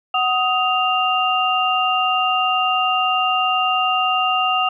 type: tone cluster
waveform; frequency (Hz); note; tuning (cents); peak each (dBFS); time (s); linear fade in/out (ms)
sine; 745 / 1252 / 2789; F#5 / D#6 / F7; +12 / +10 / -3; -20; 0.14-4.69; 5
effects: none